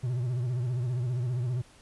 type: tone with vibrato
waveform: triangle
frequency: 123.47 Hz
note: B2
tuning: in tune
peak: -25 dBFS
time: 0.03-1.62 s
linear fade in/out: 10 ms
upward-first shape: sine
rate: 15 Hz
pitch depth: 100 cents each way
effects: pink hiss -57 dBFS RMS until 1.81 s + resampled to 24000 Hz